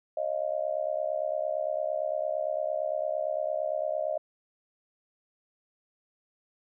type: tone with amplitude modulation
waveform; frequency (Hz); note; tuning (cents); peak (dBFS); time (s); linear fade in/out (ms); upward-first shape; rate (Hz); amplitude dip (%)
sine; 620; D#5; -6; -23; 0.17-4.18; 5; sine; 68.8; 100
effects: none